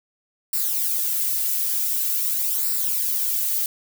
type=noise with flanger; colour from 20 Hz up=violet; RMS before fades=-23 dBFS; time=0.53-3.66 s; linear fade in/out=2 ms; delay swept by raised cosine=0.31 to 2.91 ms; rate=0.46 Hz; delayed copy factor=-0.7; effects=none